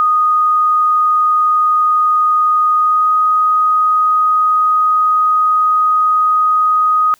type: tone with pitch glide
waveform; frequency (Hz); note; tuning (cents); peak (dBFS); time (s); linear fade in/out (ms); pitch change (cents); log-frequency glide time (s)
sine; 1239 to 1249.1; D#6 to D#6; -8 to +6; -9; 0-7.14; 0; +14; 2.76-3.12
effects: white hiss -52 dBFS RMS until 7.19 s